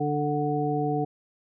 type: harmonic tone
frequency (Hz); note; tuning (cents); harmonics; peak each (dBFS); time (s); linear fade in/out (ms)
147.6; D3; +9; 1 / 2 / 3 / 5; -29 / -29 / -29 / -29; 0-1.05; 10
effects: none